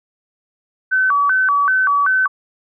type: tone with vibrato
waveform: sine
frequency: 1318.5 Hz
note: E6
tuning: in tune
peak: -12 dBFS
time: 0.91-2.28 s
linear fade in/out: 20 ms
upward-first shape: square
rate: 2.6 Hz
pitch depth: 250 cents each way
effects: none